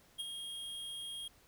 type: tone with ADSR envelope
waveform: square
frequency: 3252 Hz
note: G#7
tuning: 37 cents flat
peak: -36 dBFS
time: 0.18-1.28 s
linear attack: 22 ms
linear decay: 23 ms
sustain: -6 dB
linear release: 4 ms
effects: pink hiss -65 dBFS RMS until 1.47 s